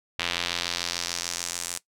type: tone with band-pass filter sweep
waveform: sawtooth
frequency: 86.8 Hz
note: F2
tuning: 10 cents flat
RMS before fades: -31 dBFS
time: 0.19-1.78 s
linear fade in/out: 5 ms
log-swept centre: 3100 to 8300 Hz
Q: 1.7
effects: noise-tail reverb RT60 0.1 s tail -18 dB re dry